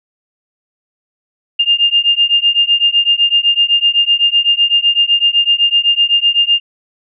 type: beating tone pair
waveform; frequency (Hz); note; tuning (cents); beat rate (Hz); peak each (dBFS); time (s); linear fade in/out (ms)
sine; 2807 / 2814.9; F7 / F7; +8 / +13; 7.9; -12; 1.59-6.6; 10
effects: none